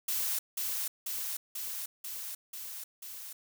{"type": "noise with echo", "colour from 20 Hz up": "blue", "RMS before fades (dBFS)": -32, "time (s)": [0.08, 0.39], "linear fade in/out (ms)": 5, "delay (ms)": 490, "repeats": 6, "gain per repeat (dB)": -2, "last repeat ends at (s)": 3.33, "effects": []}